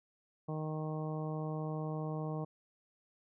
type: harmonic tone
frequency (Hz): 155.3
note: D#3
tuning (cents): -3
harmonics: 1 / 2 / 3 / 4 / 5 / 6 / 7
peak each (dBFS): -37 / -44 / -44 / -46 / -48 / -53 / -50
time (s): 0.48-2.45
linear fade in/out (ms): 10
effects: none